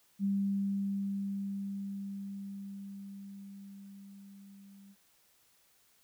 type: tone with level ramp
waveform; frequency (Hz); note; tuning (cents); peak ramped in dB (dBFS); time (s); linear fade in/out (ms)
sine; 197.9; G3; +17; -27 to -53; 0.19-4.96; 50
effects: white hiss -68 dBFS RMS until 6.03 s